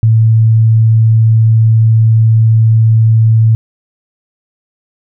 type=tone; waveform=sine; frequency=111.8 Hz; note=A2; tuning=28 cents sharp; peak=-4 dBFS; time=0.03-3.55 s; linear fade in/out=0 ms; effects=none